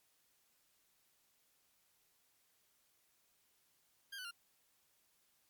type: tone with pitch steps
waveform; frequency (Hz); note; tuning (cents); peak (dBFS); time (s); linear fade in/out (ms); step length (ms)
20% pulse; 1604 / 1496.6 / 1396.4; G6 / F#6 / F6; +39 / +19 / -1; -40; 4.12-4.312; 10; 64
effects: white hiss -75 dBFS RMS until 5.49 s + MP3 96 kbps

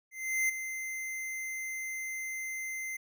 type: tone with ADSR envelope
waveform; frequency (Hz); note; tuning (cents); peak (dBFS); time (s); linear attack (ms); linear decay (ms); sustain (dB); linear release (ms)
square; 2076; C7; -14; -26; 0.11-2.97; 380; 10; -10; 9
effects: none

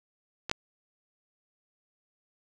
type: clicks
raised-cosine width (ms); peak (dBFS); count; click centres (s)
0.2; -16 / -9; 2; 0.496 / 0.514
effects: none

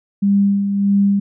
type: tone with tremolo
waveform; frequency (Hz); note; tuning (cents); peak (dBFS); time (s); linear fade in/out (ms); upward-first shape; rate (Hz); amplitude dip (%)
sine; 199.8; G3; +33; -10; 0.22-1.2; 10; sine; 1.6; 50
effects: none

